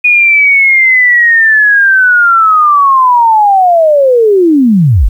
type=linear sweep; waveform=sine; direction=down; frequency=2469 to 35.04 Hz; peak=-3 dBFS; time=0.04-5.09 s; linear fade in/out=10 ms; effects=7-bit